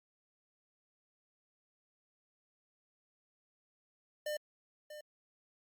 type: tone with echo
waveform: square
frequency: 601 Hz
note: D5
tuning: 40 cents sharp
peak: -36 dBFS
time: 4.26-4.37 s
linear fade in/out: 5 ms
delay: 640 ms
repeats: 1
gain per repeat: -11 dB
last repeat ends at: 5.01 s
effects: Opus 48 kbps